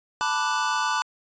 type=chord; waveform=square; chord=B minor seventh; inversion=third; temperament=equal; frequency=880 / 987.8 / 1174.7 / 1480 Hz; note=A5 / B5 / D6 / F#6; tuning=0 / 0 / 0 / 0 cents; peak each=-29 dBFS; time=0.21-1.02 s; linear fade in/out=0 ms; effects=resampled to 16000 Hz